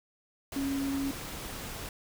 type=tone in noise; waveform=sine; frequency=275.2 Hz; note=C#4; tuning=12 cents flat; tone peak=-29 dBFS; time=0.56-1.11 s; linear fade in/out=2 ms; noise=pink; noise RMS=-40 dBFS; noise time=0.52-1.89 s; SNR=+8 dB; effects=none